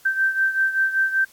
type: beating tone pair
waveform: sine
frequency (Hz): 1559 / 1564.2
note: G6 / G6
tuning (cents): -10 / -4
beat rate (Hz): 5.2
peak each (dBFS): -19 / -24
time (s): 0.05-1.25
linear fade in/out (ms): 10
effects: white hiss -52 dBFS RMS until 1.32 s + AAC 64 kbps

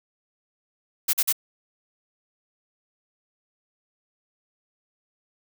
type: noise bursts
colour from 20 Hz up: blue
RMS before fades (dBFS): -21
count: 3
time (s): 1.08-1.327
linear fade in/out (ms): 10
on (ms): 53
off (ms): 44
effects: none

